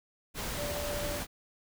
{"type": "tone in noise", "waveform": "sine", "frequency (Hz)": 584, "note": "D5", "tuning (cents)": -10, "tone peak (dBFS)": -36, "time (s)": [0.56, 1.22], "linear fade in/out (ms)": 50, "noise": "pink", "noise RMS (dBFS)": -36, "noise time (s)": [0.34, 1.27], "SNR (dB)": -3, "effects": []}